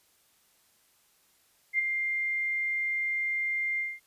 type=tone with ADSR envelope; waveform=sine; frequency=2100 Hz; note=C7; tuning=6 cents sharp; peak=-21 dBFS; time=1.73-4 s; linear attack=58 ms; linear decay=13 ms; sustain=-6 dB; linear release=210 ms; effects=white hiss -66 dBFS RMS until 4.06 s + resampled to 32000 Hz